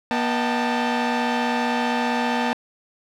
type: tone cluster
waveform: sawtooth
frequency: 240.6 / 622 / 777 / 887 Hz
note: B3 / D#5 / G5 / A5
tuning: -45 / -1 / -16 / +14 cents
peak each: -19 / -28 / -25 / -21 dBFS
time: 0.11-2.53 s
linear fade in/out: 0 ms
effects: low-pass 4000 Hz 12 dB/octave + 9-bit